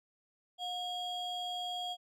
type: ring-modulated tone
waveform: triangle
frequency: 1999 Hz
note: B6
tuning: 20 cents sharp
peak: -31 dBFS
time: 0.58-1.97 s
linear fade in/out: 50 ms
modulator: 1280 Hz
effects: none